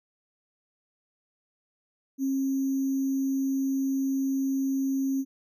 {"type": "tone with sample-and-hold", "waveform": "sine", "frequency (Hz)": 270, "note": "C#4", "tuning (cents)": -45, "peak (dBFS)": -24, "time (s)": [2.18, 5.25], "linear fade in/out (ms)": 50, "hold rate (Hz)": 6300, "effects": []}